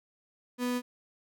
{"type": "tone", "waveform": "35% pulse", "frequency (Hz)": 246.9, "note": "B3", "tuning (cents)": 0, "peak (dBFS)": -27, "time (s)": [0.58, 0.82], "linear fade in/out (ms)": 50, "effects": []}